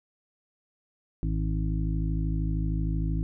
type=harmonic tone; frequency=53 Hz; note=G#1; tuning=36 cents sharp; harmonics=1 / 2 / 3 / 5 / 6; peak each=-27 / -33 / -31 / -37 / -39 dBFS; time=1.23-3.23 s; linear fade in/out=0 ms; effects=none